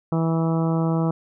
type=harmonic tone; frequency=163.5 Hz; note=E3; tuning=14 cents flat; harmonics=1 / 2 / 3 / 4 / 5 / 6 / 7 / 8; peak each=-20 / -26 / -30 / -32 / -34 / -36 / -37 / -38 dBFS; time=0.12-1.11 s; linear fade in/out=2 ms; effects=none